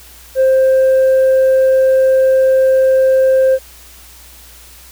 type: tone with tanh clipping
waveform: sine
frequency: 526 Hz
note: C5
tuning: 9 cents sharp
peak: -8 dBFS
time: 0.35-3.59 s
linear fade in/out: 50 ms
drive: 1 dB
effects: added 60 Hz sine -42 dBFS peak until 4.91 s + white hiss -40 dBFS RMS until 4.91 s